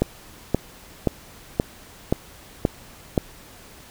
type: click train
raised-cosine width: 2 ms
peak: -4 dBFS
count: 7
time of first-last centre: 0.02-3.178 s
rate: 1.9 Hz
effects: pink hiss -46 dBFS RMS until 3.9 s